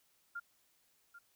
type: tone with echo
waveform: sine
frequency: 1400 Hz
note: F6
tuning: 4 cents sharp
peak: -39 dBFS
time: 0.35-0.4 s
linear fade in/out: 10 ms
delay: 790 ms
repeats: 1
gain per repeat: -12 dB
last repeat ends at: 1.19 s
effects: white hiss -73 dBFS RMS until 1.35 s